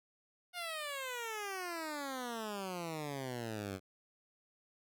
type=exponential sweep; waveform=10% pulse; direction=down; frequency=723 to 92.5 Hz; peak=-31 dBFS; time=0.53-3.8 s; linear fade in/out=50 ms; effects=none